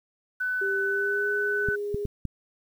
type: tone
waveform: sine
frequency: 1500 Hz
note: F#6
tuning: 23 cents sharp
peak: -25 dBFS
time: 0.4-1.76 s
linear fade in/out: 10 ms
type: tone with pitch glide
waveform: sine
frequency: 393.5 to 410.9 Hz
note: G4 to G#4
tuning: +7 to -18 cents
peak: -28 dBFS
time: 0.61-2.06 s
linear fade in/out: 10 ms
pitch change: +75 cents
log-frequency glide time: 0.82-1.29 s
type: clicks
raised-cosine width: 5 ms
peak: -18 dBFS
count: 4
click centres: 1.687 / 1.945 / 2.053 / 2.253 s
effects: 9-bit